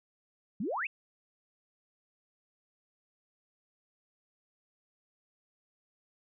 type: exponential sweep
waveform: sine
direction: up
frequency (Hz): 174.61 to 2794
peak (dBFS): -31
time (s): 0.6-0.87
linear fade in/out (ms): 5
effects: none